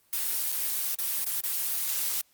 blue noise with dropouts, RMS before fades -29 dBFS, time 0.13-2.21 s, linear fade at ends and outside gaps 0 ms, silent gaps 0.518-0.524 / 0.948-0.987 / 1.244-1.264 / 1.405-1.437 s, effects white hiss -65 dBFS RMS until 2.33 s + Opus 24 kbps

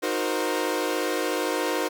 sawtooth chord, C half-diminished seventh, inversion first, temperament equal with one note detuned, 311.1 / 364.9 / 466.2 / 523.3 Hz, Eb4 / Gb4 / Bb4 / C5, 0 / -24 / 0 / 0 cents, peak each -26 dBFS, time 0.02-1.89 s, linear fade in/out 20 ms, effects none

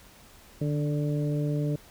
harmonic tone with a mistuned harmonic, 146.83 Hz, D3, in tune, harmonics 1 / 2 / 3 / 4, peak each -26 / -32 / -36 / -38 dBFS, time 0.61-1.76 s, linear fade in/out 5 ms, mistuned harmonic 1, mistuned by +26 cents, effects pink hiss -53 dBFS RMS until 1.9 s

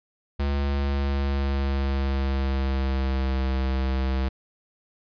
square tone with pitch glide, 70.5 to 65.78 Hz, C#2 to C2, +30 to +10 cents, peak -23 dBFS, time 0.39-4.29 s, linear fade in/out 10 ms, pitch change -120 cents, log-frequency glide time 0.55-3.45 s, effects resampled to 11025 Hz

